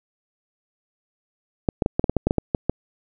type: clicks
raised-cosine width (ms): 2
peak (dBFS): -5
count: 12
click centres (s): 1.688 / 1.822 / 1.861 / 1.995 / 2.042 / 2.096 / 2.167 / 2.27 / 2.309 / 2.383 / 2.548 / 2.696
effects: none